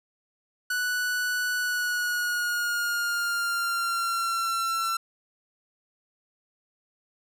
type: tone with pitch glide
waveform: 45% pulse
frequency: 1480 to 1349.3 Hz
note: F#6 to E6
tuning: 0 to +40 cents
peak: -25 dBFS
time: 0.7-4.97 s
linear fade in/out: 5 ms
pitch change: -160 cents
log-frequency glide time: 1.57-4.58 s
effects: none